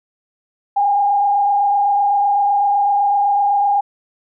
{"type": "tone with frequency modulation", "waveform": "sine", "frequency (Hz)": 810, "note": "G#5", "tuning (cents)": -43, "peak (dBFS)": -12, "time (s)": [0.76, 3.81], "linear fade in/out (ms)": 10, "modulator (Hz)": 27.9, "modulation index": 0.7, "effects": []}